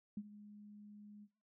sine tone with ADSR envelope, 207.7 Hz, G#3, in tune, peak -38 dBFS, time 0.17-1.28 s, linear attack 4 ms, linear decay 51 ms, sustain -15 dB, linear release 50 ms, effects noise-tail reverb RT60 0.5 s tail -20 dB re dry

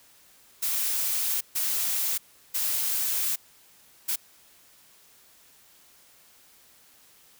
blue noise bursts at uneven times, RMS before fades -27 dBFS, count 4, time 0.62-1.41 / 1.55-2.18 / 2.54-3.36 / 4.08-4.16 s, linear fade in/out 10 ms, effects white hiss -57 dBFS RMS until 7.39 s

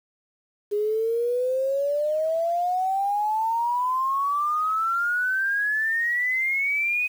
sine exponential sweep, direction up, 409.4 to 2516 Hz, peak -21 dBFS, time 0.71-7.08 s, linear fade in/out 20 ms, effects 8-bit

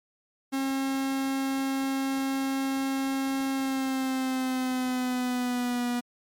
45% pulse tone with pitch glide, 269.6 to 243 Hz, C#4 to B3, -48 to -28 cents, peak -26 dBFS, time 0.52-6.01 s, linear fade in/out 20 ms, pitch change -180 cents, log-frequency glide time 3.51-5.88 s, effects MP3 96 kbps

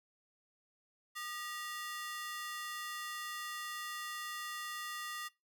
sawtooth ring-modulated tone, 1568 Hz, G6, in tune, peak -34 dBFS, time 1.15-5.29 s, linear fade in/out 20 ms, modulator 349 Hz, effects noise-tail reverb RT60 0.2 s tail -20 dB re dry

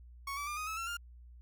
30% pulse tone with pitch steps, 1108.7 / 1153.1 / 1199.3 / 1247.4 / 1297.3 / 1349.3 / 1403.3 Hz, C#6 / D6 / D6 / D#6 / E6 / E6 / F6, 0 / -32 / +36 / +4 / -28 / +40 / +8 cents, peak -34 dBFS, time 0.27-0.97 s, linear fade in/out 5 ms, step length 100 ms, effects added 60 Hz sine -51 dBFS peak until 1.41 s

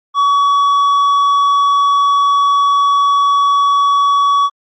triangle tone with tanh clipping, 1131 Hz, C#6, 34 cents sharp, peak -10 dBFS, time 0.14-4.5 s, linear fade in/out 50 ms, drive 10 dB, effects Opus 48 kbps

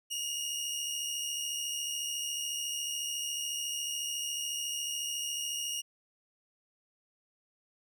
20% pulse tone pair together, 2796 / 2870 Hz, F7 / F7, +1 / +47 cents, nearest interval unison, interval 46 cents, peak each -36 / -29 dBFS, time 0.1-5.82 s, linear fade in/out 20 ms, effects none

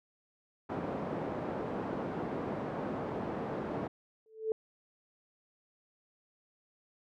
pink band-pass noise, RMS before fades -37 dBFS, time 0.69-3.88 s, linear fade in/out 10 ms, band 190 to 810 Hz, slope 12 dB/octave
sine tone with exponential growth, 440 Hz, A4, in tune, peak -25 dBFS, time 4.26-4.52 s, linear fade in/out 1 ms, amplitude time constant 55 ms
effects none

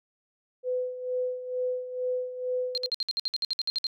sine tone with tremolo, 503 Hz, B4, 32 cents sharp, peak -25 dBFS, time 0.63-2.9 s, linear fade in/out 50 ms, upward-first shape sine, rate 2.2 Hz, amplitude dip 70%
sine tone bursts, 4186 Hz, C8, in tune, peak -25 dBFS, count 14, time 2.75-3.868 s, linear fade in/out 0 ms, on 26 ms, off 58 ms
effects none

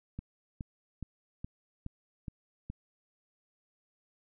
click train, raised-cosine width 5 ms, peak -26 dBFS, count 7, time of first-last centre 0.19-2.7 s, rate 2.39 Hz, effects none

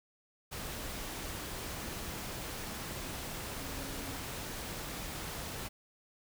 sine tone in noise, 271.9 Hz, C#4, 33 cents flat, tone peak -48 dBFS, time 3.56-4.18 s, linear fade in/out 20 ms, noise pink, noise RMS -41 dBFS, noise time 0.51-5.69 s, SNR -10 dB, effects none

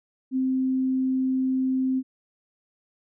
sine tone, 260.8 Hz, C4, 5 cents flat, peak -21 dBFS, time 0.31-2.03 s, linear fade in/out 50 ms, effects none

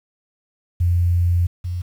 sine tone pair in turn, 87.31 / 88.78 Hz, F2 / F2, 0 / +29 cents, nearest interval unison, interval 29 cents, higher second, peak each -14 / -22 dBFS, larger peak first, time 0.8-1.47 / 1.64-1.82 s, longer first, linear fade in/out 10 ms, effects 8-bit

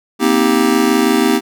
square chord, C minor seventh, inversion third, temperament just, 235.5 / 261.6 / 314 / 392.4 Hz, Bb3 / C4 / Eb4 / G4, +18 / 0 / +16 / +2 cents, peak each -17 dBFS, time 0.19-1.41 s, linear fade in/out 50 ms, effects none

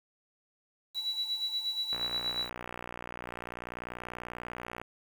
sine tone with tremolo, 3928 Hz, B7, 10 cents flat, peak -28 dBFS, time 0.94-2.5 s, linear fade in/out 50 ms, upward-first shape sine, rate 8.4 Hz, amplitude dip 65%
click train, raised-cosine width 0.5 ms, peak -24 dBFS, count 175, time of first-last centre 1.93-4.816 s, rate 60.3 Hz
effects 8-bit

